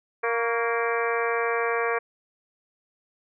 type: harmonic tone with a mistuned harmonic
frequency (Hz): 233.1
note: A#3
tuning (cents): 0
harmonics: 2 / 3 / 4 / 5 / 6 / 7 / 8 / 9 / 10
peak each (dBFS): -26 / -32 / -35 / -30 / -35 / -32 / -35 / -38 / -34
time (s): 0.23-1.99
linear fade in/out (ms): 10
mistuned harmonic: 5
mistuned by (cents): -45
effects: none